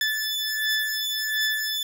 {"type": "beating tone pair", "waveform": "20% pulse", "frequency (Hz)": [1743, 1744.4], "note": ["A6", "A6"], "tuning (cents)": [-17, -15], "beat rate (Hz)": 1.4, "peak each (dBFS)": -22, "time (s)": [0.01, 1.83], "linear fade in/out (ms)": 2, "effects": []}